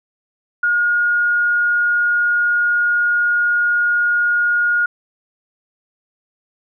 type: tone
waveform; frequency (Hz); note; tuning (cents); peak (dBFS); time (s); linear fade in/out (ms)
sine; 1432; F6; +43; -13; 0.63-4.86; 5
effects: none